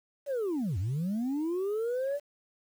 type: linear two-way sweep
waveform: sine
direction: down then up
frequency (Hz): 587.3 to 83.4 to 587.3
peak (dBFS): -26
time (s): 0.26-2.2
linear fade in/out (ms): 50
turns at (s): 0.78
effects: tanh soft clip ceiling -27 dBFS + 9-bit